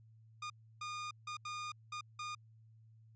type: tone bursts at uneven times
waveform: sawtooth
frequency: 1220 Hz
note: D#6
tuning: 34 cents flat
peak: -37 dBFS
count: 6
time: 0.42-0.5 / 0.81-1.11 / 1.27-1.37 / 1.45-1.72 / 1.92-2.01 / 2.19-2.35 s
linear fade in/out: 5 ms
effects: added 111 Hz sine -59 dBFS peak until 3.15 s + resampled to 16000 Hz